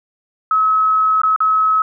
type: tone with dropouts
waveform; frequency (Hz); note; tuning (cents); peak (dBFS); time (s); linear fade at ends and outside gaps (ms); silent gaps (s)
sine; 1285; E6; -45; -11; 0.51-1.82; 2; 1.217-1.234 / 1.362-1.404
effects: none